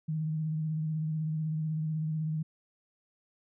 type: tone with vibrato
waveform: sine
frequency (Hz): 156.5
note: D#3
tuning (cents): +10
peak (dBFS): -29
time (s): 0.08-2.43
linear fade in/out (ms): 10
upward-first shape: sine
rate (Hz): 16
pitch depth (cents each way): 32
effects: none